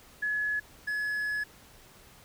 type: tone pair in turn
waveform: sine / triangle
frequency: 1698 / 1698 Hz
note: G#6 / G#6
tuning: +38 / +38 cents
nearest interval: unison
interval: 0 cents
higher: neither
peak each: -27 dBFS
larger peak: neither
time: 0.22-0.6 / 0.87-1.44 s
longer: second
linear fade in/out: 10 ms
effects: pink hiss -55 dBFS RMS until 2.24 s